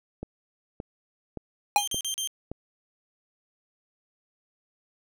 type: click train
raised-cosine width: 2 ms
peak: -21 dBFS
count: 5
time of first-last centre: 0.23-2.516 s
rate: 1.75 Hz
type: tone with exponential decay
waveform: square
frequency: 822 Hz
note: G#5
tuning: 18 cents flat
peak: -14 dBFS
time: 1.76-1.86 s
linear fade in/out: 1 ms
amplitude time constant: 21 ms
type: tone bursts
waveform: 20% pulse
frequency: 3157 Hz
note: G7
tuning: 12 cents sharp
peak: -23 dBFS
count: 4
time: 1.78-2.274 s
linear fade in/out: 0 ms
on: 95 ms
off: 38 ms
effects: none